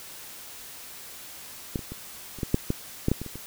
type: clicks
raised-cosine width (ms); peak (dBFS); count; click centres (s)
3; -14 / -24 / -23 / -28 / -14 / -7 / -11 / -9 / -9 / -20 / -25 / -25; 12; 1.758 / 1.792 / 1.92 / 2.387 / 2.432 / 2.544 / 2.704 / 3.084 / 3.116 / 3.216 / 3.263 / 3.356
effects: white hiss -43 dBFS RMS until 3.46 s